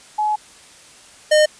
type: tone pair in turn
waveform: sine / square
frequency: 849 / 610.5 Hz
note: G#5 / D#5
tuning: +38 / -33 cents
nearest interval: tritone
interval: 571 cents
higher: first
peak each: -16 / -11 dBFS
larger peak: second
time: 0.18-0.36 / 1.31-1.46 s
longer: first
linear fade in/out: 10 ms
effects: white hiss -45 dBFS RMS until 1.59 s + resampled to 22050 Hz